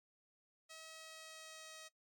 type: tone with pitch glide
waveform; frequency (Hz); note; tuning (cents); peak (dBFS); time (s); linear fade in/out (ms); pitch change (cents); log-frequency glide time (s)
5% pulse; 640 to 633.7; D#5 to D#5; +49 to +32; -40; 0.69-1.89; 20; -17; 0.88-1.77
effects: noise-tail reverb RT60 0.1 s tail -18 dB re dry + MP3 96 kbps